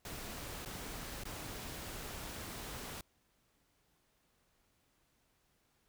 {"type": "noise with dropouts", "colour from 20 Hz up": "pink", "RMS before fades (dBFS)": -45, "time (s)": [0.05, 3.01], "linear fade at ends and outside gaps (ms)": 2, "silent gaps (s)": [[0.65, 0.658], [1.236, 1.253]], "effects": ["pink hiss -75 dBFS RMS until 5.88 s"]}